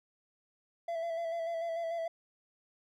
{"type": "tone with vibrato", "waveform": "triangle", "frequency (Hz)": 668, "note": "E5", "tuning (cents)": 23, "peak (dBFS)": -31, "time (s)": [0.88, 2.08], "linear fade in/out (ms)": 5, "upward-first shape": "square", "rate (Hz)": 6.8, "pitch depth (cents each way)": 26, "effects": []}